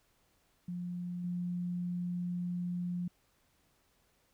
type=tone with level steps; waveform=sine; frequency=176.8 Hz; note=F3; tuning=22 cents sharp; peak=-36 / -33 dBFS; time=0.68-3.08 s; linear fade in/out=5 ms; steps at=1.24 s; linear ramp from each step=2 ms; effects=pink hiss -72 dBFS RMS until 4.33 s